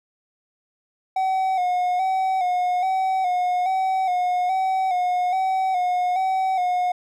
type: tone with vibrato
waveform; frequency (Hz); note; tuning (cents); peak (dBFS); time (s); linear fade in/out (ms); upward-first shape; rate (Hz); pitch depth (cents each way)
triangle; 740; F#5; 0; -17; 1.16-6.92; 5; square; 1.2; 44
effects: none